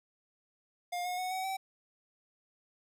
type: tone with pitch steps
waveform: square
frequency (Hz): 708 / 722.5 / 737.2 / 752.3 / 767.6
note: F5 / F#5 / F#5 / F#5 / G5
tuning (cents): +23 / -41 / -7 / +29 / -37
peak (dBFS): -34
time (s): 0.92-1.57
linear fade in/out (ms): 10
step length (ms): 130
effects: none